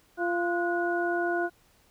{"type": "harmonic tone with a mistuned harmonic", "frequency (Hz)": 346.8, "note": "F4", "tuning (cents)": -12, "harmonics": [1, 2, 3, 4], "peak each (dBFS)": [-28, -30, -41, -31], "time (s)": [0.17, 1.5], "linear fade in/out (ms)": 50, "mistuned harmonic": 4, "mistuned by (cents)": 89, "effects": ["pink hiss -63 dBFS RMS until 1.9 s"]}